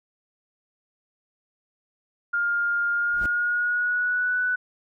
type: tone with pitch glide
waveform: sine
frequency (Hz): 1409 to 1488.5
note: F6 to F#6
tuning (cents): +15 to +10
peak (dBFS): -21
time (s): 2.33-4.56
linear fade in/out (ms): 10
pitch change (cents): +95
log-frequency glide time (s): 2.92-4.41
type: noise with exponential growth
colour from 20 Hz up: brown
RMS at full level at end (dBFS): -27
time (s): 3.09-3.26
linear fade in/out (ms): 2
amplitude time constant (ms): 36
effects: none